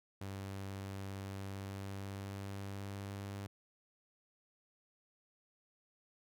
sawtooth tone with pitch glide, 97.6 to 99.65 Hz, G2 to G2, -7 to +29 cents, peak -38 dBFS, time 0.21-3.47 s, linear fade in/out 5 ms, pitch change +36 cents, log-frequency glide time 1.38-3.32 s, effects none

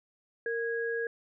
sine tone pair together, 463 / 1650 Hz, A#4 / G#6, -12 / -12 cents, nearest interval octave + minor seventh, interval 2200 cents, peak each -31 / -34 dBFS, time 0.46-1.07 s, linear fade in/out 2 ms, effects none

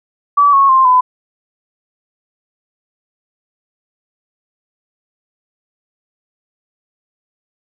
sine tone with pitch steps, 1149 / 1099.7 / 1052.4 / 1007.2 Hz, D6 / C#6 / C6 / B5, -38 / -14 / +10 / +34 cents, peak -6 dBFS, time 0.37-1.01 s, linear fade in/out 10 ms, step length 160 ms, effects none

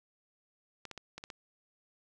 clicks, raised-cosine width 0.2 ms, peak -26 dBFS, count 6, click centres 0.853 / 0.913 / 0.977 / 1.18 / 1.239 / 1.302 s, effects none

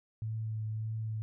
sine tone with vibrato, 109.7 Hz, A2, 5 cents flat, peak -33 dBFS, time 0.22-1.22 s, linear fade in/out 0 ms, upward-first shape triangle, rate 1.7 Hz, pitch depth 20 cents each way, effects none

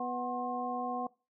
harmonic tone with a mistuned harmonic, 246.9 Hz, B3, in tune, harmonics 1 / 2 / 3 / 4, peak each -39 / -41 / -35 / -39 dBFS, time 0-1.07 s, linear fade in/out 5 ms, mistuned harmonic 4, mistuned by +130 cents, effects noise-tail reverb RT60 0.3 s tail -22 dB re dry

